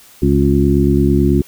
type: harmonic tone with a mistuned harmonic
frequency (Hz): 69.1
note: C#2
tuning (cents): -5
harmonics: 1 / 2 / 3 / 4 / 5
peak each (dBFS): -16 / -16 / -16 / -16 / -16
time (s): 0.22-1.42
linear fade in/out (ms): 5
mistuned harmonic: 5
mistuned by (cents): +46
effects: white hiss -44 dBFS RMS until 1.47 s